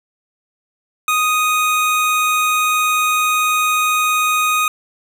25% pulse tone, 1244.5 Hz, D#6, in tune, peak -10 dBFS, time 1.08-4.68 s, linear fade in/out 2 ms, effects none

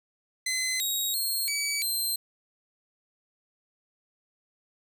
15% pulse tone with pitch steps, 2043 / 3791 / 4240 / 2284 / 4140 Hz, C7 / A#7 / C8 / D7 / C8, -42 / +28 / +22 / -49 / -19 cents, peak -20 dBFS, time 0.46-2.16 s, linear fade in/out 5 ms, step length 340 ms, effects none

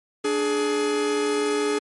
45% pulse tone pair together, 294.1 / 420.1 Hz, D4 / G#4, +3 / +20 cents, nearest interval tritone, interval 617 cents, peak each -27 / -22 dBFS, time 0.24-1.79 s, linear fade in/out 10 ms, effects MP3 48 kbps

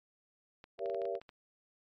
clicks, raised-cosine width 0.3 ms, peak -35 dBFS, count 10, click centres 0.641 / 0.792 / 0.859 / 0.899 / 0.946 / 1.018 / 1.054 / 1.153 / 1.215 / 1.292 s
sine chord, G diminished seventh, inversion none, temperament just, 392 / 470.4 / 564.5 / 677.4 Hz, G4 / Bb4 / Db5 / Fb5, 0 / +16 / +31 / +47 cents, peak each -39 dBFS, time 0.78-1.2 s, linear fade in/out 50 ms
effects MP3 64 kbps

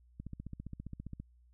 click train, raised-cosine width 5 ms, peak -30 dBFS, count 16, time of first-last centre 0.2-1.2 s, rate 15 Hz, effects added 60 Hz sine -61 dBFS peak until 1.53 s

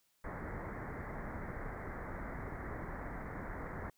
pink low-pass noise, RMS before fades -43 dBFS, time 0.24-3.9 s, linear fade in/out 5 ms, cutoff 2100 Hz, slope 96 dB/octave, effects white hiss -75 dBFS RMS until 3.97 s

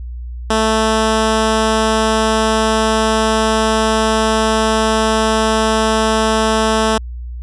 10% pulse tone, 220 Hz, A3, in tune, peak -4 dBFS, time 0.5-6.98 s, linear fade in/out 5 ms, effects added 60 Hz sine -24 dBFS peak until 7.42 s + resampled to 24000 Hz

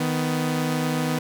sawtooth tone pair together, 156.7 / 249.2 Hz, D#3 / B3, +13 / +16 cents, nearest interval minor sixth, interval 803 cents, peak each -21 dBFS, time 0-1.19 s, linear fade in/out 5 ms, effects none

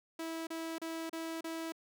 sawtooth tone bursts, 326.5 Hz, E4, 17 cents flat, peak -34 dBFS, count 5, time 0.19-1.722 s, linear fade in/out 5 ms, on 280 ms, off 33 ms, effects none

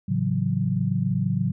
sine chord, F# minor seventh, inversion first, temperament equal, 110 / 138.59 / 164.81 / 185 Hz, A2 / C#3 / E3 / F#3, 0 / 0 / 0 / 0 cents, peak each -27 / -26 / -29 / -25 dBFS, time 0.08-1.52 s, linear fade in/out 10 ms, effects none

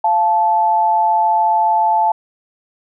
sine tone pair together, 692 / 872.7 Hz, F5 / A5, -16 / -14 cents, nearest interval major third, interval 402 cents, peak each -18 / -12 dBFS, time 0.04-2.12 s, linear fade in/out 5 ms, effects none

